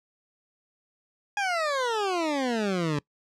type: exponential sweep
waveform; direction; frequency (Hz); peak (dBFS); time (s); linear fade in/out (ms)
20% pulse; down; 834 to 141.8; -20; 1.37-2.99; 2
effects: noise-tail reverb RT60 0.1 s tail -23 dB re dry + low-pass 6000 Hz 12 dB/octave